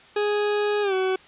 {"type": "tone with pitch glide", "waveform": "40% pulse", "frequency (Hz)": [415.3, 376.5], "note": ["G#4", "F#4"], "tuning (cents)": [0, 30], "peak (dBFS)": -20, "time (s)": [0.16, 1.16], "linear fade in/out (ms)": 5, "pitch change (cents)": -170, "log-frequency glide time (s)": [0.82, 0.94], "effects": ["white hiss -50 dBFS RMS until 1.27 s", "resampled to 8000 Hz"]}